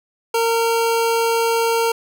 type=tone; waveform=25% pulse; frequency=459.3 Hz; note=A#4; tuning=26 cents flat; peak=-12 dBFS; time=0.34-1.92 s; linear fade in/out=5 ms; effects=none